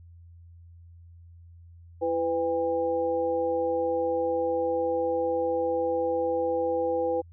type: tone cluster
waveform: sine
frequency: 334.8 / 501 / 806 Hz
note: E4 / B4 / G5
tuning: +27 / +25 / +48 cents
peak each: -32 / -25 / -32 dBFS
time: 2.01-7.22 s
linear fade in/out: 20 ms
effects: added 85 Hz sine -47 dBFS peak until 7.32 s